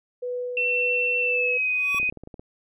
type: tone with tremolo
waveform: sine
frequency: 493.9 Hz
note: B4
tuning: in tune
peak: -26 dBFS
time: 0.22-1.58 s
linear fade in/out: 10 ms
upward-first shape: sine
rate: 1.9 Hz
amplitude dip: 30%
type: tone with pitch glide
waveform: sine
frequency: 2696 to 2501 Hz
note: E7 to D#7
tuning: +38 to +8 cents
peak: -21 dBFS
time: 0.57-2.1 s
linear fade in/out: 2 ms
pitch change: -130 cents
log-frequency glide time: 1.2-1.7 s
type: tone with exponential growth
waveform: square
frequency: 1130 Hz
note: C#6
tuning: 33 cents sharp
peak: -28 dBFS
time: 1.68-1.99 s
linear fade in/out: 5 ms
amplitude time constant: 67 ms
type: clicks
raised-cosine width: 2 ms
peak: -27 dBFS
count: 10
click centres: 1.946 / 1.999 / 2.03 / 2.092 / 2.125 / 2.173 / 2.236 / 2.274 / 2.342 / 2.395 s
effects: none